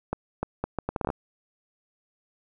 accelerating click train, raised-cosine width 1 ms, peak -13 dBFS, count 11, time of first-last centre 0.13-1.102 s, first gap 300 ms, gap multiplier 0.7, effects none

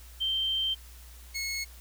sine / 20% pulse tone pair in turn, 3133 / 2182 Hz, G7 / C#7, -2 / -28 cents, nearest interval tritone, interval 626 cents, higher first, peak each -26 dBFS, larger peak neither, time 0.2-0.75 / 1.34-1.65 s, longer first, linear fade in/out 20 ms, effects added 60 Hz sine -47 dBFS peak until 1.8 s + white hiss -54 dBFS RMS until 1.8 s

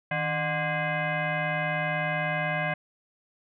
sine tone with frequency modulation, 734 Hz, F#5, 14 cents flat, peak -25 dBFS, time 0.11-2.74 s, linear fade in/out 5 ms, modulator 446 Hz, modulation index 3.6, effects none

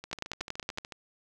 two click trains, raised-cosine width 0.2 ms, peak -24 / -15 dBFS, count 13 / 8, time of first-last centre 0.04-0.922 / 0.13-0.784 s, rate 13.6 / 10.7 Hz, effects none

